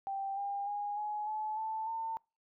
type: tone with pitch steps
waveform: sine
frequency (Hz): 784 / 802.3 / 821.1 / 840.3 / 859.9 / 880 / 900.6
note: G5 / G5 / G#5 / G#5 / A5 / A5 / A5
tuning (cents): 0 / +40 / -20 / +20 / -40 / 0 / +40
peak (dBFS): -34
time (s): 0.07-2.17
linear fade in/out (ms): 0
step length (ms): 300
effects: noise-tail reverb RT60 0.3 s tail -26 dB re dry